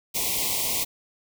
white band-stop noise, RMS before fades -26 dBFS, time 0.14-0.85 s, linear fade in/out 20 ms, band 1100 to 2000 Hz, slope 96 dB/octave, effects none

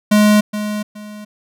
square tone with echo, 210 Hz, G#3, 19 cents sharp, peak -9 dBFS, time 0.11-0.41 s, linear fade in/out 10 ms, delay 420 ms, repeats 2, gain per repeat -11 dB, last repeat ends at 1.25 s, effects none

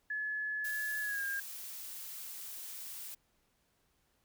sine tone with pitch glide, 1710 to 1614 Hz, A6 to G#6, -50 to -50 cents, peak -34 dBFS, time 0.1-1.4 s, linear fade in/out 5 ms, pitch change -100 cents, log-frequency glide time 1.01-1.23 s
blue noise, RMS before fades -45 dBFS, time 0.64-3.15 s, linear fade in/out 10 ms
effects pink hiss -75 dBFS RMS until 4.24 s

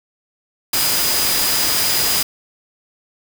sine tone in noise, 4936 Hz, D#8, 15 cents flat, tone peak -22 dBFS, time 0.73-2.23 s, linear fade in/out 5 ms, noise white, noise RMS -18 dBFS, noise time 0.73-2.23 s, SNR -7 dB, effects none

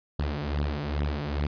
sawtooth beating tone pair, 71.7 / 74.1 Hz, D2 / D2, -41 / +16 cents, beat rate 2.4 Hz, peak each -26 dBFS, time 0.19-1.47 s, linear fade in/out 5 ms, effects resampled to 11025 Hz

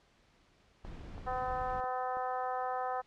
brown noise, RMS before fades -45 dBFS, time 0.84-1.81 s, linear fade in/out 10 ms
click train, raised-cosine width 1 ms, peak -34 dBFS, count 5, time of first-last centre 0.85-2.17 s, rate 3.03 Hz
harmonic tone, 254.1 Hz, B3, 49 cents sharp, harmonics 2 / 3 / 4 / 5 / 6 / 7, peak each -40 / -35 / -41 / -41 / -50 / -50 dBFS, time 1.26-3.02 s, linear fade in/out 20 ms
effects pink hiss -67 dBFS RMS until 3.06 s + low-pass 5000 Hz 12 dB/octave

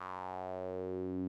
sawtooth tone with band-pass filter sweep, 92.5 Hz, F#2, in tune, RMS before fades -40 dBFS, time 0-1.28 s, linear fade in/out 10 ms, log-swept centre 1200 to 260 Hz, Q 4.2, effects none

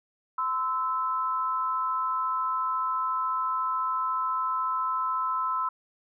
sine tone pair together, 1026 / 1311.9 Hz, C6 / E6, -34 / -9 cents, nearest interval major third, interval 425 cents, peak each -28 dBFS, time 0.38-5.69 s, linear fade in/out 5 ms, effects none

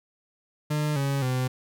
40% pulse tone with pitch steps, 150.4 / 138.72 / 127.94 Hz, D3 / C#3 / C3, +42 / +2 / -38 cents, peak -23 dBFS, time 0.7-1.48 s, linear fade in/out 10 ms, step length 260 ms, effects none

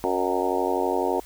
harmonic tone with a mistuned harmonic, 91.9 Hz, F#2, 11 cents flat, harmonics 3 / 4 / 5 / 6 / 7 / 8 / 9 / 10, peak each -31 / -27 / -28 / -33 / -31 / -30 / -32 / -30 dBFS, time 0.04-1.2 s, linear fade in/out 0 ms, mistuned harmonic 7, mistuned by -35 cents, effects added 50 Hz sine -48 dBFS peak until 1.25 s + white hiss -49 dBFS RMS until 1.25 s

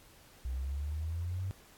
sine exponential sweep, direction up, 61.74 to 97 Hz, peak -33 dBFS, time 0.45-1.51 s, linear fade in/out 0 ms, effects pink hiss -59 dBFS RMS until 1.77 s + AAC 64 kbps

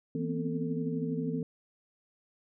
sine tone cluster, 163.3 / 232.6 / 251.9 / 264.3 / 445.8 Hz, E3 / A#3 / B3 / C4 / A4, -16 / -4 / +34 / +18 / +23 cents, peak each -34 / -38 / -35 / -39 / -38 dBFS, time 0.15-1.43 s, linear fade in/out 2 ms, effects none

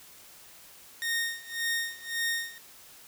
sawtooth tone with tremolo, 1849 Hz, A#6, 15 cents flat, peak -23 dBFS, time 1.02-2.58 s, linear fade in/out 0 ms, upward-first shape sine, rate 1.8 Hz, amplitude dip 90%, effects white hiss -52 dBFS RMS until 3.07 s

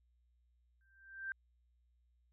sine tone with exponential growth, 1570 Hz, G6, 2 cents sharp, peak -36 dBFS, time 0.81-1.32 s, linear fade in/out 1 ms, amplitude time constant 110 ms, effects added 60 Hz sine -70 dBFS peak until 2.32 s

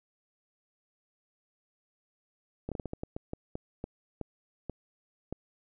slowing click train, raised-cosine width 2 ms, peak -22 dBFS, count 14, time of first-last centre 2.69-5.326 s, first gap 27 ms, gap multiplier 1.3, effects none

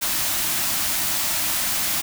white band-stop noise, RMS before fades -23 dBFS, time 0.01-2.02 s, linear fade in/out 20 ms, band 370 to 570 Hz, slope 96 dB/octave, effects none

